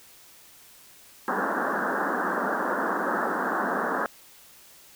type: band-pass noise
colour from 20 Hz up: white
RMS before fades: -27 dBFS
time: 1.28-4.06 s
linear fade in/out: 0 ms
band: 180 to 1700 Hz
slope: 96 dB/octave
effects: white hiss -52 dBFS RMS until 4.95 s